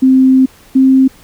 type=tone pair in turn; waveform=sine; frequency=261.6 / 264.2 Hz; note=C4 / C4; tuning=0 / +17 cents; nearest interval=unison; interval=17 cents; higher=second; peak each=-4 dBFS; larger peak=neither; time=0.02-0.46 / 0.75-1.08 s; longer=first; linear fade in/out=10 ms; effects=pink hiss -43 dBFS RMS until 1.23 s